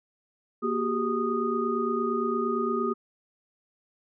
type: tone cluster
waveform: sine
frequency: 236 / 375.2 / 403.9 / 1238 Hz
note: A#3 / F#4 / G#4 / D#6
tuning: +22 / +24 / -48 / -9 cents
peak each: -30 dBFS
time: 0.62-2.94 s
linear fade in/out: 20 ms
effects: none